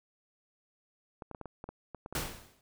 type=clicks; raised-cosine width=1 ms; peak=-28 dBFS; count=10; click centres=1.222 / 1.313 / 1.348 / 1.413 / 1.457 / 1.641 / 1.69 / 1.947 / 2.061 / 2.126 s
type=noise with exponential decay; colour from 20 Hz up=pink; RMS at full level=-31 dBFS; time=2.15-2.61 s; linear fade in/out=2 ms; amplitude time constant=100 ms
effects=none